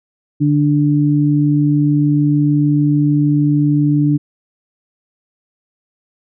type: tone pair together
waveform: sine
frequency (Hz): 146.8 / 293.6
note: D3 / D4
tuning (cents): 0 / 0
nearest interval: octave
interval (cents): 1200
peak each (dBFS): -13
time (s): 0.4-4.18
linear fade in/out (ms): 20
effects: none